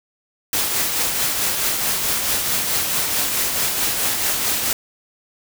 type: noise with tremolo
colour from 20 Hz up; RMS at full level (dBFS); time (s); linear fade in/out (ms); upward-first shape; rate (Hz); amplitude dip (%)
white; -19; 0.53-4.73; 2; triangle; 4.6; 40
effects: none